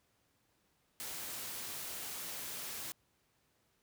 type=noise; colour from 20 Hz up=white; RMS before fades=-43 dBFS; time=1-2.92 s; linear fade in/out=0 ms; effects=pink hiss -75 dBFS RMS until 3.82 s + high-pass 60 Hz 12 dB/octave